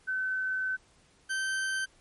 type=tone pair in turn; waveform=sine / 40% pulse; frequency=1523 / 1550.5 Hz; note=F#6 / G6; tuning=+50 / -19 cents; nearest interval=unison; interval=31 cents; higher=second; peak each=-28 dBFS; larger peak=neither; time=0.07-0.77 / 1.29-1.86 s; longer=first; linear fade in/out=20 ms; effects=pink hiss -63 dBFS RMS until 2 s + MP3 48 kbps